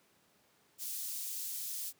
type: high-pass noise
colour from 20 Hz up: white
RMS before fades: -40 dBFS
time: 0.78-1.93 s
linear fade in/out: 50 ms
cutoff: 5200 Hz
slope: 12 dB/octave
effects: pink hiss -69 dBFS RMS until 1.99 s + high-pass 150 Hz 12 dB/octave